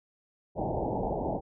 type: low-pass noise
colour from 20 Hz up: white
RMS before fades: -31 dBFS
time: 0.55-1.41 s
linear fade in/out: 50 ms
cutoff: 880 Hz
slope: 96 dB/octave
effects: none